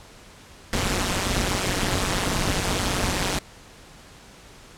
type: noise with amplitude modulation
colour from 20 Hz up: pink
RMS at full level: -20 dBFS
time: 0.73-3.39 s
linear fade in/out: 2 ms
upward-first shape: sine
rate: 188 Hz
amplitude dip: 90%
effects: pink hiss -47 dBFS RMS until 4.77 s + low-pass 9000 Hz 12 dB/octave